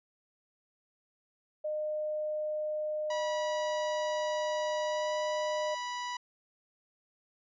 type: tone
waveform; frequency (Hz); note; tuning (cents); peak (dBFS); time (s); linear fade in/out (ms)
sine; 610; D#5; -34; -31; 1.64-5.75; 10
type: tone with pitch glide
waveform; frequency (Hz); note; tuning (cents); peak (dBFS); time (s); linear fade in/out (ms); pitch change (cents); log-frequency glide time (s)
sawtooth; 972 to 981; B5 to B5; -28 to -12; -31; 3.1-6.17; 5; +16; 4.86-5.14
effects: resampled to 16000 Hz